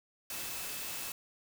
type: tone in noise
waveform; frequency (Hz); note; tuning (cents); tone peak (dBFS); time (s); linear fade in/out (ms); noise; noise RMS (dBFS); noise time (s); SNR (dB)
sine; 2611; E7; -17; -50; 0.3-1.12; 2; white; -40; 0.3-1.12; -13
effects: none